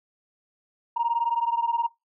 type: beating tone pair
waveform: sine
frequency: 929 / 948 Hz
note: A#5 / A#5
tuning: -6 / +29 cents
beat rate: 19 Hz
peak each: -24 dBFS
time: 0.96-1.87 s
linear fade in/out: 10 ms
effects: noise-tail reverb RT60 0.2 s tail -22 dB re dry + tanh soft clip ceiling -16 dBFS